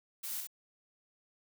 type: noise with echo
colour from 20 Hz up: blue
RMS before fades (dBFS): -40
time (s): 0.23-0.41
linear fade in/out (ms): 10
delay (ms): 62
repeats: 1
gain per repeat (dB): -3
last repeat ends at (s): 0.472
effects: none